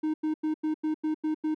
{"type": "tone bursts", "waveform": "triangle", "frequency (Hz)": 310, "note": "D#4", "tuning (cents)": -6, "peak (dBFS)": -23, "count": 8, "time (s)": [0.03, 1.547], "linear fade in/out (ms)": 10, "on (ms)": 110, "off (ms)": 91, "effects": []}